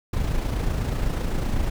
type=noise with amplitude modulation; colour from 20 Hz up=brown; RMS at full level=-22 dBFS; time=0.13-1.7 s; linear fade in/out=5 ms; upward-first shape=sine; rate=28 Hz; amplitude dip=45%; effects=none